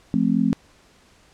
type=chord; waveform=sine; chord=F major; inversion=none; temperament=just; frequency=174.61 / 218.3 / 261.9 Hz; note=F3 / A3 / C4; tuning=0 / -13 / +2 cents; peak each=-23 / -20 / -21 dBFS; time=0.14-0.53 s; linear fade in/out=0 ms; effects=pink hiss -55 dBFS RMS until 1.33 s + low-pass 8000 Hz 12 dB/octave